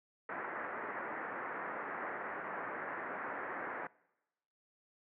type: low-pass noise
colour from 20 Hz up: white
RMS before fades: -41 dBFS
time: 0.29-3.87 s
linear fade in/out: 2 ms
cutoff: 1900 Hz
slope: 48 dB/octave
effects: noise-tail reverb RT60 1.0 s tail -24 dB re dry + high-pass 300 Hz 12 dB/octave